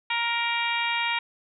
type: harmonic tone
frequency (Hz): 468.6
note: A#4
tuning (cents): +9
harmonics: 2 / 3 / 4 / 5 / 6 / 7 / 8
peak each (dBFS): -29 / -35 / -32 / -28 / -33 / -35 / -36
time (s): 0.1-1.19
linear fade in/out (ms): 5
effects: none